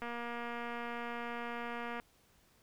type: click train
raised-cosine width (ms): 0.5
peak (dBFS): -27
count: 470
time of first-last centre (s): 0.02-1.999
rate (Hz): 237
effects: pink hiss -68 dBFS RMS until 2.62 s